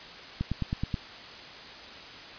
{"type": "click train", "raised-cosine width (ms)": 5, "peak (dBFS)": -16, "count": 6, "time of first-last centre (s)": [0.41, 0.942], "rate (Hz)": 9.4, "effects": ["white hiss -44 dBFS RMS until 2.38 s", "resampled to 11025 Hz"]}